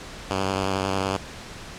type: tone with vibrato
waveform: 5% pulse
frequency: 96.2 Hz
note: G2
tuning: 32 cents flat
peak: -12 dBFS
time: 0.3-1.17 s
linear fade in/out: 5 ms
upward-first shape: triangle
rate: 11 Hz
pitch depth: 40 cents each way
effects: pink hiss -39 dBFS RMS until 1.78 s + low-pass 7000 Hz 12 dB/octave